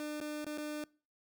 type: tone with dropouts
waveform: 30% pulse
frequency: 300 Hz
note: D4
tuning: 37 cents sharp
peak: -35 dBFS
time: 0-0.84 s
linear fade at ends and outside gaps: 1 ms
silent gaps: 0.202-0.212 / 0.445-0.466 / 0.576-0.582 s
effects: noise-tail reverb RT60 0.4 s tail -24 dB re dry